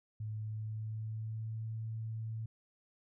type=tone with pitch glide; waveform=sine; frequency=107.9 to 111.38 Hz; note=A2 to A2; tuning=-33 to +22 cents; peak=-37 dBFS; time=0.2-2.46 s; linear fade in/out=5 ms; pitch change=+55 cents; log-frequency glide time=0.38-1.7 s; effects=none